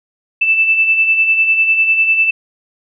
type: beating tone pair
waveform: sine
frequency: 2637 / 2647 Hz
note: E7 / E7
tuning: 0 / +7 cents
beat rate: 10 Hz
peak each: -19 / -10 dBFS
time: 0.41-2.31 s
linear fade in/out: 10 ms
effects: none